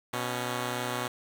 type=tone pair together; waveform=5% pulse; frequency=123.47 / 277.2 Hz; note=B2 / C#4; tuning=0 / 0 cents; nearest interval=octave + major second; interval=1400 cents; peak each=-20 / -25 dBFS; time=0.13-1.08 s; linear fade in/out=5 ms; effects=none